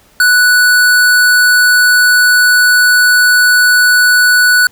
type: tone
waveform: square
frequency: 1480 Hz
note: F#6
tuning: in tune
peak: -6 dBFS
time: 0.2-4.67 s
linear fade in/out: 2 ms
effects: pink hiss -47 dBFS RMS until 4.71 s